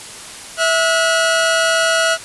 sawtooth tone pair together, 655.3 / 1447 Hz, E5 / F#6, -10 / -39 cents, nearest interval octave + major second, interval 1371 cents, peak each -12 dBFS, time 0.57-2.18 s, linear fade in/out 50 ms, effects white hiss -33 dBFS RMS until 2.24 s + resampled to 24000 Hz

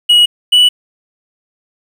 triangle tone pair in turn, 2908 / 2955 Hz, F#7 / F#7, -31 / -3 cents, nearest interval unison, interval 28 cents, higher second, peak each -3 dBFS, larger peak neither, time 0.09-0.26 / 0.52-0.69 s, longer neither, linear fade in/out 10 ms, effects 7-bit

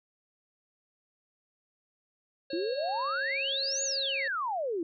harmonic tone, 545 Hz, C#5, 29 cents flat, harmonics 1 / 3 / 5 / 7 / 8, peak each -37 / -47 / -49 / -48 / -42 dBFS, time 2.5-4.28 s, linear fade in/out 5 ms
sine exponential two-way sweep, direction up then down, 317.2 to 7000 to 317.2 Hz, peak -29 dBFS, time 2.53-4.83 s, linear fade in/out 2 ms, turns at 3.83 s
effects none

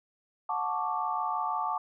sine chord, D major seventh, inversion first, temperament equal with one note detuned, 730.2 / 880 / 1108.7 / 1174.7 Hz, F#5 / A5 / C#6 / D6, -23 / 0 / 0 / 0 cents, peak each -35 / -32 / -36 / -33 dBFS, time 0.49-1.78 s, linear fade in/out 5 ms, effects none

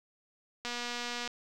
click train, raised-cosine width 0.2 ms, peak -20 dBFS, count 152, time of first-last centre 0.65-1.277 s, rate 241 Hz, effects none

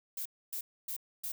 violet noise bursts, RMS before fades -38 dBFS, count 4, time 0.17-1.32 s, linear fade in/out 5 ms, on 85 ms, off 270 ms, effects none

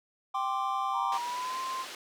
triangle chord, G suspended fourth, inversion none, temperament just, 784 / 1045.3 / 1176 Hz, G5 / C6 / D6, 0 / -2 / +2 cents, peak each -31 dBFS, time 0.34-1.18 s, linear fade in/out 10 ms
sine tone with pitch glide, 948 to 1045.8 Hz, A#5 to C6, +29 to -1 cents, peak -32 dBFS, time 0.92-1.86 s, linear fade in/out 50 ms, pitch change +170 cents, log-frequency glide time 1.17-1.6 s
white band-pass noise, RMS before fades -43 dBFS, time 1.12-1.95 s, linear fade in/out 2 ms, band 330 to 4600 Hz, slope 12 dB/octave
effects none

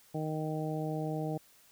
harmonic tone, 155.56 Hz, D#3, in tune, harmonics 1 / 2 / 3 / 4 / 5, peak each -35 / -38 / -40 / -41 / -42 dBFS, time 0.14-1.38 s, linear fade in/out 10 ms, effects white hiss -62 dBFS RMS until 1.71 s

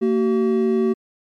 triangle tone pair together, 228.3 / 380 Hz, A#3 / F#4, -36 / +46 cents, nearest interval major sixth, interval 882 cents, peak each -17 / -16 dBFS, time 0.01-0.94 s, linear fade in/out 20 ms, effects MP3 96 kbps

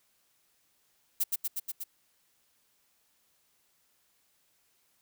violet noise with echo, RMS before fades -27 dBFS, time 1.2-1.24 s, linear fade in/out 10 ms, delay 120 ms, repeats 5, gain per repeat -2 dB, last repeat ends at 1.84 s, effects white hiss -71 dBFS RMS until 5.01 s

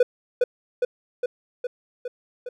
triangle tone with echo, 493.9 Hz, B4, in tune, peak -10 dBFS, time 0-0.03 s, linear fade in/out 5 ms, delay 410 ms, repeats 6, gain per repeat -3 dB, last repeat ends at 2.49 s, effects none

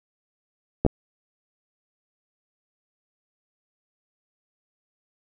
clicks, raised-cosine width 2 ms, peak -6 dBFS, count 2, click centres 0.85 / 0.864 s, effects none

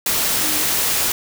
sine tone in noise, 305.7 Hz, D#4, 30 cents flat, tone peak -29 dBFS, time 0.43-0.63 s, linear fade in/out 2 ms, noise white, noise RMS -19 dBFS, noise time 0.06-1.12 s, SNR -13 dB, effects none

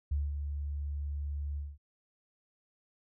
sine tone with ADSR envelope, 72.2 Hz, D2, 29 cents flat, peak -27 dBFS, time 0.11-1.78 s, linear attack 8 ms, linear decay 200 ms, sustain -6 dB, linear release 210 ms, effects none

